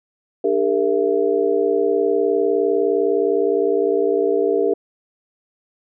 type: tone cluster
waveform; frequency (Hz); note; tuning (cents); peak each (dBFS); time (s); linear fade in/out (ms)
sine; 298.2 / 401.4 / 461.1 / 666; D4 / G4 / A#4 / E5; +27 / +41 / -19 / +18; -25 / -18 / -19 / -26; 0.44-4.74; 5
effects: none